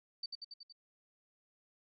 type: tone with echo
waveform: sine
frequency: 4597 Hz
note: D8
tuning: 38 cents flat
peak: -37 dBFS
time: 0.23-0.26 s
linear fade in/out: 5 ms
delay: 93 ms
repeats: 5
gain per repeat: -3 dB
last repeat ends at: 0.725 s
effects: none